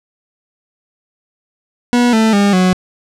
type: tone with pitch steps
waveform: 40% pulse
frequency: 242.8 / 221.4 / 201.8 / 184.01 Hz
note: B3 / A3 / G#3 / F#3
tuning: -29 / +11 / -49 / -9 cents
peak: -8 dBFS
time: 1.93-2.73 s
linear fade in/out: 0 ms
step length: 200 ms
effects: low-pass 8000 Hz 12 dB/octave + 7-bit